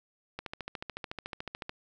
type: click train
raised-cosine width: 0.3 ms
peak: -21 dBFS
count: 19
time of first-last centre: 0.39-1.694 s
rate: 13.8 Hz
effects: none